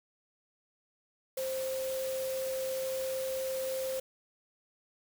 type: tone in noise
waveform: sine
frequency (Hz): 526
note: C5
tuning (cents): +9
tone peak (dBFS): -32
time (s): 1.37-4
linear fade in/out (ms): 5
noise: white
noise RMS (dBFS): -43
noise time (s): 1.37-4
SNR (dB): +8
effects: none